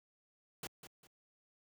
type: noise with echo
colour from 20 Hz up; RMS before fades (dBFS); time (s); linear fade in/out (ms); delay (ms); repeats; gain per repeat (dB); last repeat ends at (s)
pink; -43; 0.63-0.67; 2; 200; 2; -10; 1.07
effects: high-pass 100 Hz 12 dB/octave